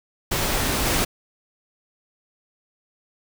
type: noise with level steps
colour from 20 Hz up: pink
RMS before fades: -23 / -21 dBFS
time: 0.31-1.05 s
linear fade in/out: 10 ms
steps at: 0.85 s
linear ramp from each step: 10 ms
effects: none